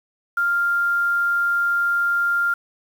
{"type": "tone with quantisation", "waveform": "sine", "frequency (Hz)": 1396.9, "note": "F6", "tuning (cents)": 0, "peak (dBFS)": -17, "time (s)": [0.37, 2.54], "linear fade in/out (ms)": 5, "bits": 7, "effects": []}